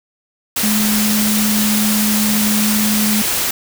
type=tone in noise; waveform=sine; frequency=212.1 Hz; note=G#3; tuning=37 cents sharp; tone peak=-15 dBFS; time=0.63-3.22 s; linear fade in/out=5 ms; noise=white; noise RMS=-18 dBFS; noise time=0.56-3.51 s; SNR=0 dB; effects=none